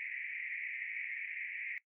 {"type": "band-pass noise", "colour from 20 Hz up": "pink", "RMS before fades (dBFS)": -42, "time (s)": [0, 1.78], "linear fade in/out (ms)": 0, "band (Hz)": [1900, 2400], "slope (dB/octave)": 96, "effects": ["noise-tail reverb RT60 0.1 s tail -18 dB re dry"]}